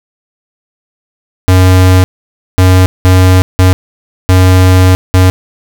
square tone bursts at uneven times, 92.5 Hz, F#2, in tune, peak -3 dBFS, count 6, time 1.48-2.04 / 2.58-2.86 / 3.05-3.42 / 3.59-3.73 / 4.29-4.95 / 5.14-5.3 s, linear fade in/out 0 ms, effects none

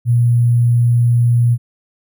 sine tone with sample-and-hold, 119.5 Hz, A#2, 43 cents sharp, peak -9 dBFS, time 0.05-1.58 s, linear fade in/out 50 ms, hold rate 11025 Hz, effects none

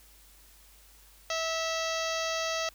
harmonic tone with a mistuned harmonic, 650 Hz, E5, 24 cents flat, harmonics 1 / 2 / 3 / 4 / 5 / 6 / 7 / 8 / 9 / 10, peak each -33 / -36 / -38 / -39 / -40 / -41 / -41 / -42 / -43 / -43 dBFS, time 1.3-2.69 s, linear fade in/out 2 ms, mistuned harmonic 4, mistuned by +33 cents, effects added 50 Hz sine -58 dBFS peak until 2.74 s + white hiss -58 dBFS RMS until 2.74 s

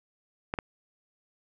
clicks, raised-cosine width 0.5 ms, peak -15 dBFS, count 2, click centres 0.539 / 0.588 s, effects none

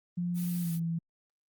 sine tone with pitch glide, 175.5 to 166.32 Hz, F3 to E3, +9 to +16 cents, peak -29 dBFS, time 0.17-0.99 s, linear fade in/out 10 ms, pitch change -93 cents, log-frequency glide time 0.6-0.71 s
blue noise, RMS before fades -43 dBFS, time 0.34-0.8 s, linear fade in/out 50 ms
effects Opus 32 kbps

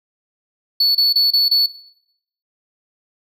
triangle tone bursts, 4435 Hz, C#8, in tune, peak -10 dBFS, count 5, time 0.8-1.662 s, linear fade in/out 5 ms, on 150 ms, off 28 ms, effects noise-tail reverb RT60 0.8 s tail -19 dB re dry

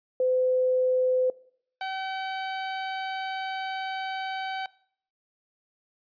sine / sawtooth tone pair in turn, 510 / 764.1 Hz, C5 / G5, -44 / -44 cents, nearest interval perfect fifth, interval 700 cents, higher second, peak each -21 / -26 dBFS, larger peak first, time 0.2-1.3 / 1.81-4.66 s, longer second, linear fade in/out 2 ms, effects noise-tail reverb RT60 0.6 s tail -21 dB re dry + resampled to 11025 Hz

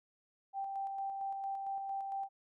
sine tone with tremolo, 784 Hz, G5, in tune, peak -35 dBFS, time 0.53-2.29 s, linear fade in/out 50 ms, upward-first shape square, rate 4.4 Hz, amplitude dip 30%, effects none

